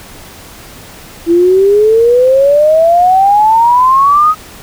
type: exponential sweep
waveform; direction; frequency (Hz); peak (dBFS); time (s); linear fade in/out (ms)
sine; up; 332.6 to 1271; -4; 1.26-4.35; 50
effects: pink hiss -33 dBFS RMS until 4.62 s